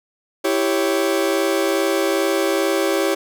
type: chord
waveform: 40% pulse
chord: C# diminished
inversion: first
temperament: equal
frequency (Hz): 329.6 / 392 / 554.4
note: E4 / G4 / C#5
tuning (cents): 0 / 0 / 0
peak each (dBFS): -21 / -20 / -21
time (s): 0.44-3.15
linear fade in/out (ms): 10
effects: none